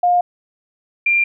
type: tone pair in turn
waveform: sine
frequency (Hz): 710 / 2384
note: F5 / D7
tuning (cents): +28 / +25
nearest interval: octave + major sixth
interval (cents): 2097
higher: second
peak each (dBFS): -11 / -12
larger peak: first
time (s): 0.03-0.21 / 1.06-1.24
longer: neither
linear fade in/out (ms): 5
effects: none